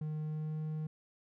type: tone with pitch glide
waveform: triangle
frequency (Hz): 153.8 to 155.23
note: D#3 to D#3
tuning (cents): -20 to -4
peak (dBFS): -33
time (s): 0.01-0.87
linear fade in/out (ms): 5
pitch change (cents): +16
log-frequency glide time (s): 0.24-0.59
effects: none